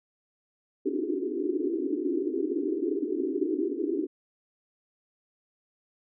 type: band-pass noise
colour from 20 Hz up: white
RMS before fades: -29 dBFS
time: 0.85-4.07 s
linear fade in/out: 10 ms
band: 270 to 410 Hz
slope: 96 dB/octave
effects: none